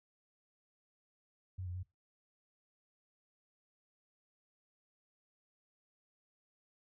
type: tone with pitch steps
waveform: sine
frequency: 92.7 / 88.9 / 91.8 Hz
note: F#2 / F2 / F#2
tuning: +4 / +31 / -13 cents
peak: -39 dBFS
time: 1.58-1.832 s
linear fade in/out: 10 ms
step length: 84 ms
effects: noise-tail reverb RT60 0.2 s tail -20 dB re dry